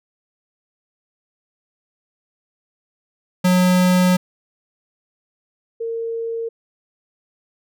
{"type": "tone pair in turn", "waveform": ["square", "sine"], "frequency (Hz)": [181.8, 458.1], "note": ["F#3", "A#4"], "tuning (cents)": [-30, -30], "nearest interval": "octave + major third", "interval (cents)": 1600, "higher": "second", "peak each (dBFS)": [-13, -22], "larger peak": "first", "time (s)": [[3.44, 4.17], [5.8, 6.49]], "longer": "first", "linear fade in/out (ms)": 10, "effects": []}